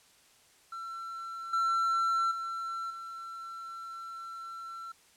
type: tone with level steps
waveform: triangle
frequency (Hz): 1348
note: E6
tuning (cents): +38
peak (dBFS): -36 / -24 / -32 / -38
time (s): 0.72-4.92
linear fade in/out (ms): 5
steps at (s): 1.53 / 2.31 / 2.9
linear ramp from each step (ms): 5
effects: white hiss -62 dBFS RMS until 5.16 s + low-pass 10000 Hz 12 dB/octave